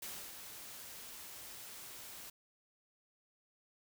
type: noise with ADSR envelope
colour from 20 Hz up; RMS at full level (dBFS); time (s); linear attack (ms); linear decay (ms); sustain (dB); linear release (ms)
white; -44; 0.02-2.3; 6; 290; -6; 6
effects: none